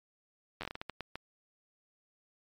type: slowing click train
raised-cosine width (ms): 0.3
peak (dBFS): -22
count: 11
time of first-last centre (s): 0.61-1.156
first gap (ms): 10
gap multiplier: 1.35
effects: MP3 96 kbps